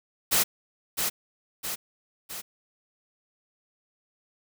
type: noise with echo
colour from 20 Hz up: white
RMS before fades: -22 dBFS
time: 0.31-0.44 s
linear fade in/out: 20 ms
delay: 660 ms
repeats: 3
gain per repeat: -5 dB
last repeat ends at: 2.42 s
effects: none